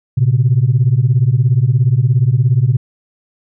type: beating tone pair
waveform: sine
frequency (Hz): 116.54 / 133.54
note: A#2 / C3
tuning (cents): 0 / +36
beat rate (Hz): 17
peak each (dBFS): -11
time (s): 0.17-2.77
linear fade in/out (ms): 10
effects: tanh soft clip ceiling -3 dBFS